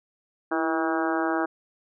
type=harmonic tone with a mistuned harmonic; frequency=160.5 Hz; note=E3; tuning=46 cents flat; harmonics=2 / 3 / 4 / 5 / 6 / 7 / 8 / 9 / 10; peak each=-26 / -35 / -31 / -31 / -35 / -35 / -34 / -34 / -35 dBFS; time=0.51-1.46 s; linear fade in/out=10 ms; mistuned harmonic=2; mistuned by=+48 cents; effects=none